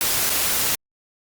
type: noise with dropouts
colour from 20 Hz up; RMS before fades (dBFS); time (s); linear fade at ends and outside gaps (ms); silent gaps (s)
white; -21; 0.01-0.75; 0; 0.296-0.301
effects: Opus 48 kbps